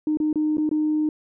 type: tone with dropouts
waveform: sine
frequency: 306.2 Hz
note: D#4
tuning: 28 cents flat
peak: -18 dBFS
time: 0.07-1.09 s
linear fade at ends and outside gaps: 2 ms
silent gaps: 0.172-0.201 / 0.329-0.357 / 0.571-0.581 / 0.692-0.713 s
effects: tanh soft clip ceiling -14 dBFS